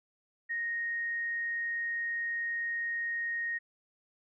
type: tone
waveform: sine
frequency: 1864.7 Hz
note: A#6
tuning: in tune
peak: -31 dBFS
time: 0.49-3.59 s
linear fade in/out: 20 ms
effects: none